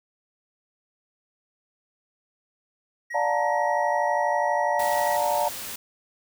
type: tone with pitch glide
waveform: triangle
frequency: 1900 to 1917.6 Hz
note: A#6 to A#6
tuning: +33 to +48 cents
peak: -30 dBFS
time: 3.1-5.17 s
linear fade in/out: 10 ms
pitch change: +15 cents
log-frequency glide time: 3.27-4.5 s
type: chord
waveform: sine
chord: Bb major seventh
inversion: first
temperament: equal with one note detuned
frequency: 587.3 / 712.7 / 880 / 932.3 Hz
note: D5 / F5 / A5 / Bb5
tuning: 0 / +35 / 0 / 0 cents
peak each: -26 / -27 / -27 / -27 dBFS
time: 3.14-5.49 s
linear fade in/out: 10 ms
type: noise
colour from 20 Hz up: white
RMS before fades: -35 dBFS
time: 4.79-5.76 s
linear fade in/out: 5 ms
effects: none